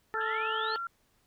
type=harmonic tone; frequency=439.2 Hz; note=A4; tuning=3 cents flat; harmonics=1 / 2 / 3 / 4; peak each=-37 / -37 / -37 / -37 dBFS; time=0.14-0.76 s; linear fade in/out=0 ms
type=tone; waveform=sine; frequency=1374 Hz; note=F6; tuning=29 cents flat; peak=-33 dBFS; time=0.15-0.87 s; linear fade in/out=2 ms
type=exponential sweep; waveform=sine; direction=up; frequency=1552 to 4482 Hz; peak=-37 dBFS; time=0.17-0.76 s; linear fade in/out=10 ms
type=band-pass noise; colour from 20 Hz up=white; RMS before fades=-49 dBFS; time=0.2-0.78 s; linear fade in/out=10 ms; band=2800 to 3400 Hz; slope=96 dB/octave
effects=pink hiss -70 dBFS RMS until 1.26 s